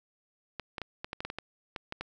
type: clicks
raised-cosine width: 0.3 ms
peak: -20 dBFS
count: 12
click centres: 0.597 / 0.782 / 0.817 / 1.045 / 1.131 / 1.205 / 1.25 / 1.301 / 1.386 / 1.762 / 1.924 / 2.01 s
effects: none